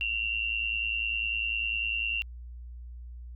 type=tone with amplitude modulation; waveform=sine; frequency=2752 Hz; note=F7; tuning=26 cents flat; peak=-24 dBFS; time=0.01-2.22 s; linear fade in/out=0 ms; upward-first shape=sine; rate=110 Hz; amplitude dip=80%; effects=added 60 Hz sine -40 dBFS peak until 3.35 s